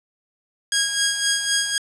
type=tone with tremolo; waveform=10% pulse; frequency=1638 Hz; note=G#6; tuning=24 cents flat; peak=-8 dBFS; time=0.72-1.78 s; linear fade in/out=2 ms; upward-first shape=sine; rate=3.9 Hz; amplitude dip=55%; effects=resampled to 22050 Hz + 7-bit